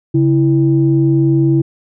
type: tone pair together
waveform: sine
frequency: 138.59 / 329.6 Hz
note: C#3 / E4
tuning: 0 / 0 cents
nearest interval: octave + minor third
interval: 1500 cents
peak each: -11 dBFS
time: 0.14-1.62 s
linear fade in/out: 10 ms
effects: tanh soft clip ceiling -1 dBFS